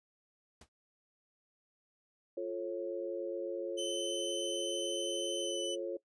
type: noise with exponential decay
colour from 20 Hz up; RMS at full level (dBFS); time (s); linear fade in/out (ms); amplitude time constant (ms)
pink; -49; 0.61-0.69; 5; 17
type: chord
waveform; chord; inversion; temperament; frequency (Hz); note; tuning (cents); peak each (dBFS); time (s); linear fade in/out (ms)
sine; F augmented; none; just; 349.2 / 436.5 / 545.7; F4 / A4 / C#5; 0 / -14 / -27; -39 / -41 / -38; 2.37-5.97; 5
type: tone with pitch glide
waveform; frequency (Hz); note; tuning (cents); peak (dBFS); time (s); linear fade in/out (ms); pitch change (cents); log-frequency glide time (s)
sawtooth; 3046 to 2997; F#7 to F#7; +50 to +22; -34; 3.77-5.76; 20; -28; 5.41-5.62
effects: noise-tail reverb RT60 0.1 s tail -19 dB re dry + resampled to 22050 Hz